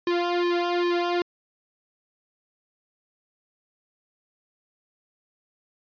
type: tone with flanger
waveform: sawtooth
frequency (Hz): 349.5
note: F4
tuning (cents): +1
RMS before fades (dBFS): -24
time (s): 0.07-1.22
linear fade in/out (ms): 2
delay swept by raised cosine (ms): 1.4 to 2.39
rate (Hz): 2.5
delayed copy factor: -1
effects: resampled to 11025 Hz